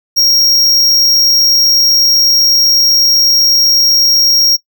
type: tone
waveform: square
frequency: 5588 Hz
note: F8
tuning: in tune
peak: -7 dBFS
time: 0.16-4.57 s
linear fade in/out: 20 ms
effects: noise-tail reverb RT60 0.1 s tail -20 dB re dry